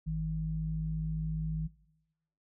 sine tone pair together, 52.85 / 158.1 Hz, G#1 / D#3, +31 / +28 cents, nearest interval octave + perfect fifth, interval 1897 cents, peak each -36 / -32 dBFS, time 0.06-1.68 s, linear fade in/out 20 ms, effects noise-tail reverb RT60 0.9 s tail -21 dB re dry

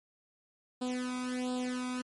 sawtooth tone with flanger, 251.1 Hz, B3, 29 cents sharp, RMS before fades -35 dBFS, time 0.81-2.02 s, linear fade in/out 10 ms, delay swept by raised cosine 0.24 to 0.85 ms, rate 1.4 Hz, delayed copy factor +0.9, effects MP3 48 kbps

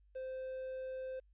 triangle tone with quantisation, 520 Hz, C5, 11 cents flat, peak -38 dBFS, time 0.15-1.2 s, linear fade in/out 10 ms, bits 11, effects added 50 Hz sine -64 dBFS peak until 1.33 s + resampled to 8000 Hz

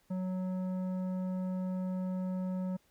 sine tone with tanh clipping, 185 Hz, F#3, in tune, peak -34 dBFS, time 0.1-2.77 s, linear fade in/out 10 ms, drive 11 dB, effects pink hiss -70 dBFS RMS until 2.9 s

